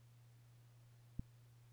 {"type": "click", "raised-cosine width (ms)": 5, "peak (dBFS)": -30, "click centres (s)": 1.195, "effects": ["added 119 Hz sine -62 dBFS peak until 1.72 s", "pink hiss -75 dBFS RMS until 1.72 s"]}